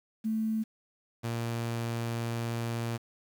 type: tone pair in turn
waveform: sine / sawtooth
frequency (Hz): 220 / 116.54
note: A3 / A#2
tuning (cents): 0 / 0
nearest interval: major seventh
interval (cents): 1100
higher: first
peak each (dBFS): -27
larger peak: neither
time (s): 0.24-0.64 / 1.23-2.98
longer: second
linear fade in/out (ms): 20
effects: 9-bit